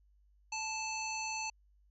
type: harmonic tone with a mistuned harmonic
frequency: 877 Hz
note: A5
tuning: 6 cents flat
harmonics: 1 / 3 / 5 / 7 / 8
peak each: -40 / -40 / -45 / -43 / -49 dBFS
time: 0.52-1.5 s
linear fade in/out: 5 ms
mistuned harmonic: 8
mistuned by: +53 cents
effects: added 50 Hz sine -64 dBFS peak until 1.9 s